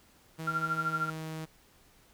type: tone with pitch glide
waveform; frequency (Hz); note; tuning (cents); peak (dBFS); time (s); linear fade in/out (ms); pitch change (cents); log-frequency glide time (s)
sawtooth; 160.9 to 158.59; E3 to D#3; -42 to +33; -33; 0.38-1.46; 20; -25; 0.83-1.11
type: tone with tremolo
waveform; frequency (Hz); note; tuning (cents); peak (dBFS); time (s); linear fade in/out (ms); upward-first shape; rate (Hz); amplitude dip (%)
sine; 1381; F6; -20; -25; 0.47-1.1; 5; triangle; 13; 95
effects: pink hiss -62 dBFS RMS until 2.13 s